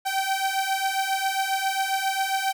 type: beating tone pair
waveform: sawtooth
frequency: 770 / 777.4 Hz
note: G5 / G5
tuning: -31 / -15 cents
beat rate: 7.4 Hz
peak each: -23 / -22 dBFS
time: 0.05-2.53 s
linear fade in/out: 20 ms
effects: none